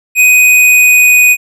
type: tone with pitch glide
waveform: square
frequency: 2499 to 2485 Hz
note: D#7 to D#7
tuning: +7 to -3 cents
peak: -4 dBFS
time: 0.15-1.37 s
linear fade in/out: 50 ms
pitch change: -10 cents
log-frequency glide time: 0.27-1.21 s
effects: none